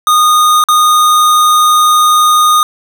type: tone with dropouts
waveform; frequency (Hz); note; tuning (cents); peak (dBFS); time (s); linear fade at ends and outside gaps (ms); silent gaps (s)
square; 1231; D#6; -19; -6; 0.07-2.63; 1; 0.639-0.686
effects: none